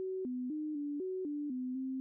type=tone with pitch steps; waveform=sine; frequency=376.2 / 250.9 / 305.3 / 290.3 / 373.4 / 293.3 / 253.9 / 262.6 Hz; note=F#4 / B3 / D#4 / D4 / F#4 / D4 / B3 / C4; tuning=+29 / +28 / -33 / -20 / +16 / -2 / +48 / +6 cents; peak=-35 dBFS; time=0-2 s; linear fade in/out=0 ms; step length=250 ms; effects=none